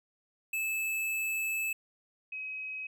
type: tone pair in turn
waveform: square / sine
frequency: 2614 / 2541 Hz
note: E7 / D#7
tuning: -15 / +36 cents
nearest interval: unison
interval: 49 cents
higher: first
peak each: -31 / -36 dBFS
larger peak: first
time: 0.53-1.73 / 2.32-2.87 s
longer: first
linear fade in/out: 5 ms
effects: none